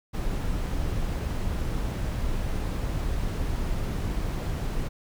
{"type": "noise", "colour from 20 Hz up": "brown", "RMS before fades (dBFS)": -28, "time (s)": [0.13, 4.89], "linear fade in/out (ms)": 20, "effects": []}